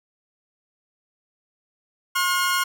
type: tone pair together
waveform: sawtooth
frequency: 1072 / 1432.3 Hz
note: C6 / F6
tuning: +42 / +43 cents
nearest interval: perfect fourth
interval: 501 cents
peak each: -19 dBFS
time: 2.15-2.64 s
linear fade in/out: 10 ms
effects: none